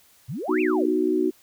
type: exponential two-way sweep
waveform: sine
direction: up then down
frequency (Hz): 105.2 to 2767 to 291.6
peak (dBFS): -28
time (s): 0.28-0.9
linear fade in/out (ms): 20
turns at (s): 0.61
type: chord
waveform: sine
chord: B major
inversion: none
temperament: equal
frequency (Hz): 246.9 / 311.1 / 370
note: B3 / D#4 / F#4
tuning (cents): 0 / 0 / 0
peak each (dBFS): -28 / -23 / -22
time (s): 0.48-1.31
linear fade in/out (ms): 20
effects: white hiss -57 dBFS RMS until 1.42 s